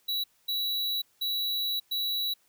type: tone bursts at uneven times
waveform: square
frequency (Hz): 3922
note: B7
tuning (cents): -13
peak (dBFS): -28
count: 4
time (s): 0.08-0.24 / 0.48-1.02 / 1.21-1.8 / 1.91-2.34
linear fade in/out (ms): 10
effects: white hiss -67 dBFS RMS until 2.48 s